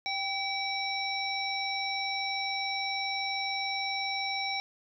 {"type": "harmonic tone with a mistuned harmonic", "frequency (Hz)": 784, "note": "G5", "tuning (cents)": 0, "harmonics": [1, 3, 5, 7], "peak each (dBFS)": [-35, -34, -36, -38], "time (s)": [0.06, 4.6], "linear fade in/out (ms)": 0, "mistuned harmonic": 3, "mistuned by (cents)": -44, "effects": []}